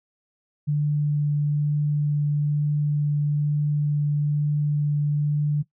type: tone with vibrato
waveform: sine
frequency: 147.4 Hz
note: D3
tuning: 7 cents sharp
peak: -19 dBFS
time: 0.67-5.63 s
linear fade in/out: 20 ms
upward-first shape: triangle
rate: 1.1 Hz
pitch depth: 8 cents each way
effects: noise-tail reverb RT60 0.1 s tail -18 dB re dry